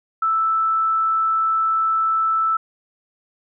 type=tone; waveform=sine; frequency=1318.5 Hz; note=E6; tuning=in tune; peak=-16 dBFS; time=0.22-2.57 s; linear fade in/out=5 ms; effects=none